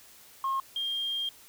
sine tone pair in turn, 1075 / 3209 Hz, C6 / G7, +47 / +40 cents, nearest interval octave + perfect fifth, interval 1893 cents, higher second, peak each -25 / -28 dBFS, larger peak first, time 0.44-0.6 / 0.76-1.29 s, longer second, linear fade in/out 2 ms, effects tanh soft clip ceiling -24 dBFS + white hiss -54 dBFS RMS until 1.48 s

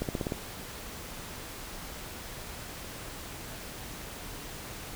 accelerating click train, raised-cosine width 2 ms, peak -17 dBFS, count 6, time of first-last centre 0.02-0.322 s, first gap 68 ms, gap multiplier 0.94, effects pink hiss -42 dBFS RMS until 4.95 s

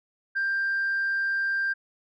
sine tone, 1585 Hz, G6, 19 cents sharp, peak -22 dBFS, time 0.35-1.74 s, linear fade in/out 20 ms, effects tanh soft clip ceiling -21 dBFS

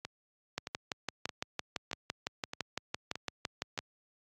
two click trains, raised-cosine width 0.2 ms, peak -21 / -16 dBFS, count 7 / 20, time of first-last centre 0.05-3.777 / 0.58-3.789 s, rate 1.61 / 5.92 Hz, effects high-pass 80 Hz 12 dB/octave + AAC 64 kbps

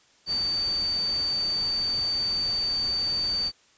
sine tone in noise, 4585 Hz, D8, 42 cents flat, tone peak -24 dBFS, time 0.26-3.52 s, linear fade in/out 50 ms, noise pink, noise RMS -40 dBFS, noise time 0.26-3.52 s, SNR +13 dB, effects white hiss -60 dBFS RMS until 3.77 s + resampled to 16000 Hz

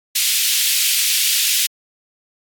pink high-pass noise, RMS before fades -17 dBFS, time 0.15-1.67 s, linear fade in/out 10 ms, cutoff 2600 Hz, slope 24 dB/octave, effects AAC 64 kbps

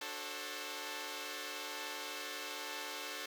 5% pulse chord, D dominant seventh, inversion none, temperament equal with one note detuned, 293.7 / 370 / 440 / 535.2 Hz, D4 / F#4 / A4 / C5, 0 / 0 / 0 / +39 cents, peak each -37 / -38 / -34 / -34 dBFS, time 0.01-3.26 s, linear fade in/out 5 ms, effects none

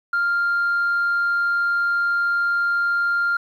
sine tone, 1396.9 Hz, F6, in tune, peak -16 dBFS, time 0.13-3.37 s, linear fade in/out 5 ms, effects tanh soft clip ceiling -15 dBFS + 9-bit

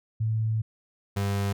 sine / 35% pulse tone pair in turn, 110.5 / 99.89 Hz, A2 / G2, +8 / +33 cents, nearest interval major second, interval 175 cents, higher first, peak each -23 dBFS, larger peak neither, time 0.2-0.62 / 1.16-1.53 s, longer first, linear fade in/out 10 ms, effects none

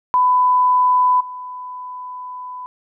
sine tone with level steps, 1000 Hz, B5, 21 cents sharp, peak -11 / -28 dBFS, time 0.14-2.66 s, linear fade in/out 0 ms, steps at 1.2 s, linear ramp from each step 10 ms, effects none

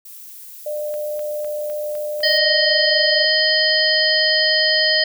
violet noise, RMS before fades -38 dBFS, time 0.05-2.38 s, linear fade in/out 5 ms
sine tone, 598 Hz, D5, 31 cents sharp, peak -22 dBFS, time 0.66-3.25 s, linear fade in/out 5 ms
click train, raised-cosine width 0.3 ms, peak -26 dBFS, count 8, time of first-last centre 0.94-2.712 s, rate 3.95 Hz
harmonic tone, 622.3 Hz, D#5, in tune, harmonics 1 / 3 / 5 / 7 / 8, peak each -22 / -19 / -22 / -20 / -19 dBFS, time 2.23-5.04 s, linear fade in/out 5 ms
effects none

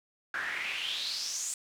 pink noise with band-pass filter sweep, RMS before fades -35 dBFS, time 0.34-1.54 s, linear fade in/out 2 ms, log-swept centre 1500 to 7800 Hz, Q 5.1, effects none

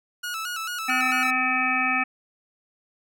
sawtooth tone with vibrato, 1377 Hz, F6, 25 cents flat, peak -25 dBFS, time 0.23-1.31 s, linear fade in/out 10 ms, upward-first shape square, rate 4.5 Hz, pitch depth 84 cents each way
harmonic tone, 256 Hz, C4, 38 cents flat, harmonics 1 / 3 / 5 / 7 / 9 / 10, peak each -31 / -29 / -27 / -28 / -26 / -27 dBFS, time 0.88-2.04 s, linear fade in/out 10 ms
effects none

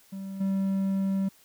triangle tone with level steps, 193.7 Hz, G3, 20 cents flat, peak -32 / -22 dBFS, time 0.12-1.29 s, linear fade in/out 10 ms, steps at 0.4 s, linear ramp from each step 10 ms, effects white hiss -59 dBFS RMS until 1.44 s

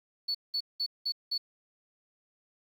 sine tone bursts, 4435 Hz, C#8, in tune, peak -27 dBFS, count 5, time 0.28-1.38 s, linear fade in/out 10 ms, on 68 ms, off 190 ms, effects tanh soft clip ceiling -24 dBFS + 10-bit

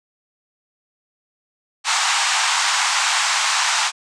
pink band-pass noise, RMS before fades -19 dBFS, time 1.84-3.92 s, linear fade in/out 50 ms, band 800 to 8400 Hz, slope 48 dB/octave, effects none

